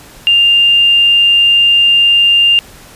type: tone with tanh clipping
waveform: triangle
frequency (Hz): 2799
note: F7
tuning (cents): +3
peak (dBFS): -5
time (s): 0.27-2.59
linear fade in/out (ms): 0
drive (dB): 3
effects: pink hiss -37 dBFS RMS until 2.95 s + resampled to 32000 Hz